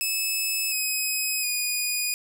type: tone with pitch steps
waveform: 10% pulse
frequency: 2600 / 2532 / 2465 Hz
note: E7 / D#7 / D#7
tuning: -24 / +30 / -17 cents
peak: -16 dBFS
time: 0.01-2.14 s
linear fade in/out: 0 ms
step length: 710 ms
effects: none